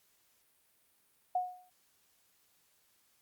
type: tone with exponential decay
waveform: sine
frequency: 728 Hz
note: F#5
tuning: 28 cents flat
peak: -26 dBFS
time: 1.35-1.7 s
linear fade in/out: 5 ms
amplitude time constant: 74 ms
effects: white hiss -71 dBFS RMS until 3.21 s + Opus 48 kbps